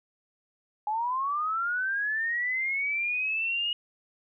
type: linear sweep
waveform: sine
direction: up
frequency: 830.6 to 2890 Hz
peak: -26 dBFS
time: 0.87-3.73 s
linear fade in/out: 2 ms
effects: none